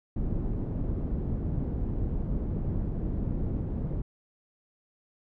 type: low-pass noise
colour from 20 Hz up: pink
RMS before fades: -30 dBFS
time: 0.16-4.02 s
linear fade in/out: 5 ms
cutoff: 260 Hz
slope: 12 dB/octave
effects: none